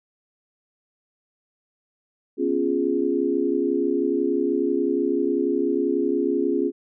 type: chord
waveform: sine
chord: C# dominant seventh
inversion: third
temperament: equal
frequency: 246.9 / 277.2 / 349.2 / 415.3 Hz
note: B3 / C#4 / E#4 / G#4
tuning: 0 / 0 / 0 / 0 cents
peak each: -29 / -24 / -24 / -25 dBFS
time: 2.37-6.72 s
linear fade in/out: 50 ms
effects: none